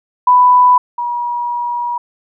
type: tone pair in turn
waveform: sine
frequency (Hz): 993 / 960.8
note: B5 / B5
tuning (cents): +9 / -48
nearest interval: minor second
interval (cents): 57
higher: first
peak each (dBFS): -5 / -16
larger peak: first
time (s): 0.27-0.78 / 0.98-1.98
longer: second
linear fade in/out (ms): 5
effects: none